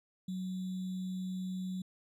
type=tone with sample-and-hold; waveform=sine; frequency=185.5 Hz; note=F#3; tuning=5 cents sharp; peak=-35 dBFS; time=0.28-1.82 s; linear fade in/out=5 ms; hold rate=3675 Hz; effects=resampled to 32000 Hz